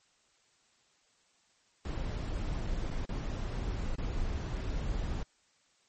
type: noise with dropouts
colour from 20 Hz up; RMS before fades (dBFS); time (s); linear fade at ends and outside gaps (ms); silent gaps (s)
brown; -34; 1.85-5.23; 2; 2.668-2.672 / 2.903-2.91 / 3.054-3.091 / 3.956-3.983
effects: white hiss -69 dBFS RMS until 5.88 s + MP3 32 kbps